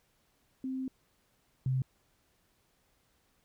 sine tone pair in turn, 261.6 / 130.52 Hz, C4 / C3, 0 / -4 cents, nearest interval octave, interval 1204 cents, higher first, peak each -33 / -27 dBFS, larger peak second, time 0.64-0.88 / 1.66-1.82 s, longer first, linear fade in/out 2 ms, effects pink hiss -72 dBFS RMS until 3.44 s

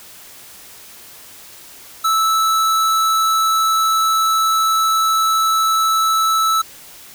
square tone, 1312 Hz, E6, 9 cents flat, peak -14 dBFS, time 2.04-6.62 s, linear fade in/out 10 ms, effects white hiss -40 dBFS RMS until 7.14 s

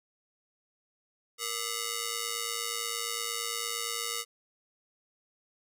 5% pulse ring-modulated tone, 830.6 Hz, G#5, in tune, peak -17 dBFS, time 1.38-4.25 s, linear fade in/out 50 ms, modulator 361 Hz, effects none

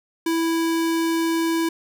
square tone, 329.6 Hz, E4, in tune, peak -20 dBFS, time 0.26-1.69 s, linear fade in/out 5 ms, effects none

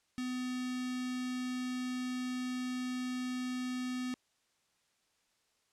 square tone with notch filter, 252.1 Hz, B3, 36 cents sharp, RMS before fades -37 dBFS, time 0.18-4.14 s, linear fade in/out 0 ms, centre 660 Hz, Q 0.64, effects white hiss -75 dBFS RMS until 5.72 s + low-pass 8000 Hz 12 dB/octave

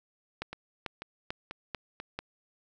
two click trains, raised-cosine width 0.3 ms, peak -23 / -18 dBFS, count 4 / 5, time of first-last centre 0.53-2.001 / 0.42-2.19 s, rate 2.04 / 2.26 Hz, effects none

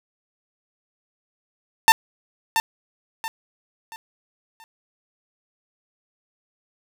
sawtooth tone with echo, 898 Hz, A5, 35 cents sharp, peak -5 dBFS, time 1.88-1.92 s, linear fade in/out 0 ms, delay 680 ms, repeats 4, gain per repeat -9 dB, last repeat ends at 4.64 s, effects none

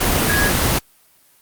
sine tone in noise, 1661.2 Hz, G#6, in tune, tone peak -18 dBFS, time 0.29-0.5 s, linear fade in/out 10 ms, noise pink, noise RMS -17 dBFS, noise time 0-0.79 s, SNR -4 dB, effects white hiss -54 dBFS RMS until 1.41 s + Opus 24 kbps

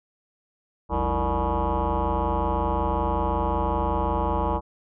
sine tone with frequency modulation, 460.7 Hz, A#4, 20 cents flat, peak -20 dBFS, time 0.89-4.61 s, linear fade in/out 50 ms, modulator 128 Hz, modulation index 4.7, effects tanh soft clip ceiling -17 dBFS

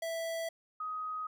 square / sine tone pair in turn, 659.3 / 1255.8 Hz, E5 / D#6, 0 / +16 cents, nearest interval major seventh, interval 1116 cents, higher second, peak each -35 / -35 dBFS, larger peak neither, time 0.02-0.49 / 0.8-1.27 s, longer neither, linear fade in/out 5 ms, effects none

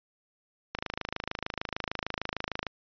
click train, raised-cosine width 0.3 ms, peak -15 dBFS, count 52, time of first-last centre 0.75-2.667 s, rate 26.6 Hz, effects resampled to 11025 Hz

